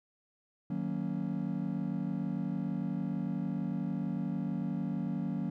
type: chord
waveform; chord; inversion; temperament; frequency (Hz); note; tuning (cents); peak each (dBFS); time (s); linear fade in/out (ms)
triangle; D# minor seventh; none; just; 155.56 / 186.68 / 233.3 / 280; D#3 / F#3 / A#3 / C#4; 0 / +16 / +2 / +18; -36 / -33 / -35 / -37; 0.7-5.5; 5
effects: tanh soft clip ceiling -21 dBFS